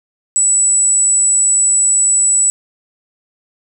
sine tone, 7902 Hz, B8, in tune, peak -9 dBFS, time 0.36-2.5 s, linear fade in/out 0 ms, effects none

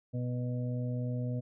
harmonic tone, 123.47 Hz, B2, in tune, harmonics 1 / 2 / 4 / 5, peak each -32 / -38 / -44 / -46 dBFS, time 0.13-1.41 s, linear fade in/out 20 ms, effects none

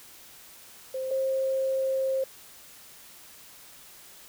sine tone pair in turn, 523.3 / 531.2 Hz, C5 / C5, 0 / +26 cents, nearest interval unison, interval 26 cents, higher second, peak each -29 / -24 dBFS, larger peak second, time 0.94-1.11 / 1.11-2.24 s, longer second, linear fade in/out 5 ms, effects white hiss -50 dBFS RMS until 4.28 s

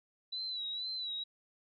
sine tone with vibrato, 3951 Hz, B7, in tune, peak -36 dBFS, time 0.32-1.24 s, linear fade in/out 10 ms, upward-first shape sine, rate 2.1 Hz, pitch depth 66 cents each way, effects none

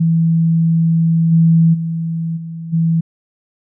sine tone with level steps, 164.5 Hz, E3, 3 cents flat, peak -10 / -7 / -17 / -24 / -11 dBFS, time 0-3.01 s, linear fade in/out 10 ms, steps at 1.31 / 1.73 / 2.36 / 2.72 s, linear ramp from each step 20 ms, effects none

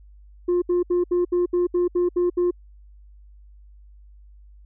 sine tone bursts, 353.8 Hz, F4, 23 cents sharp, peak -15 dBFS, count 10, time 0.48-2.51 s, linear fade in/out 10 ms, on 140 ms, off 70 ms, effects tanh soft clip ceiling -16 dBFS + added 50 Hz sine -45 dBFS peak until 4.65 s

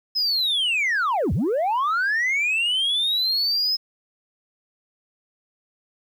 sine linear two-way sweep, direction down then up, 5170 to 66.2 to 5170 Hz, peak -17 dBFS, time 0.15-3.77 s, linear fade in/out 20 ms, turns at 1.33 s, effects tanh soft clip ceiling -18 dBFS + 9-bit

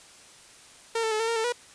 sawtooth tone with pitch steps, 456.7 / 444 / 431.1 / 452.1 / 462.1 / 445.2 / 484.3 Hz, A#4 / A4 / A4 / A4 / A#4 / A4 / B4, -36 / +16 / -35 / +47 / -15 / +20 / -34 cents, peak -21 dBFS, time 0.95-1.524 s, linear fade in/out 5 ms, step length 82 ms, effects white hiss -51 dBFS RMS until 1.74 s + resampled to 22050 Hz

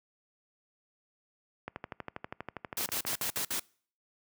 click train, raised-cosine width 0.5 ms, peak -22 dBFS, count 22, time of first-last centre 1.68-3.374 s, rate 12.4 Hz
white noise bursts, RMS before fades -33 dBFS, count 6, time 2.77-3.596 s, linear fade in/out 2 ms, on 91 ms, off 56 ms
effects noise-tail reverb RT60 0.5 s tail -25 dB re dry + high-pass 80 Hz 12 dB/octave

